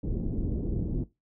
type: low-pass noise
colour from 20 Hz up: pink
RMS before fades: -30 dBFS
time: 0.03-1.04 s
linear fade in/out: 5 ms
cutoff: 360 Hz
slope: 24 dB/octave
effects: noise-tail reverb RT60 0.2 s tail -17 dB re dry